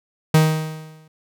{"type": "tone with exponential decay", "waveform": "45% pulse", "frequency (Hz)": 156.9, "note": "D#3", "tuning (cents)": 15, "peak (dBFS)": -9, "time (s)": [0.34, 1.08], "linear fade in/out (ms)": 5, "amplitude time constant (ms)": 160, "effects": []}